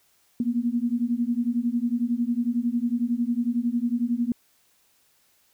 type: beating tone pair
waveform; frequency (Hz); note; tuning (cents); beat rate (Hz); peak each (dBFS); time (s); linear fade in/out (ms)
sine; 233.1 / 244.1; A#3 / B3; 0 / -20; 11; -25; 0.4-4.32; 2
effects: white hiss -64 dBFS RMS until 5.53 s